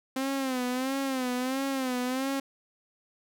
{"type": "tone with vibrato", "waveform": "sawtooth", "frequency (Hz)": 260.5, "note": "C4", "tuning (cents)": -7, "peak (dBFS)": -24, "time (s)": [0.16, 2.4], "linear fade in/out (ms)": 5, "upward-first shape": "sine", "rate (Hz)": 1.5, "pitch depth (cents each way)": 86, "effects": []}